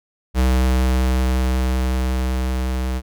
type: tone with level ramp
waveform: square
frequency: 63.9 Hz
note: C2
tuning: 40 cents flat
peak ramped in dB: -14 to -21 dBFS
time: 0.34-3.02 s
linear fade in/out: 50 ms
effects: none